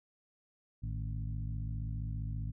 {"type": "harmonic tone with a mistuned harmonic", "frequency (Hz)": 55, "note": "A1", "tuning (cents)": 0, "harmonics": [1, 2, 3, 4, 5], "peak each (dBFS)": [-38, -38, -44, -51, -55], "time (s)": [0.82, 2.52], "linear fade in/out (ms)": 20, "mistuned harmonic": 3, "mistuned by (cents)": -99, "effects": []}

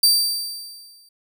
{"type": "tone with exponential decay", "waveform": "sawtooth", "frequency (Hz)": 4663, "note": "D8", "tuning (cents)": -13, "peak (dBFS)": -8, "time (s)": [0.03, 1.09], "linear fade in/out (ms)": 5, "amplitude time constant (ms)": 230, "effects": []}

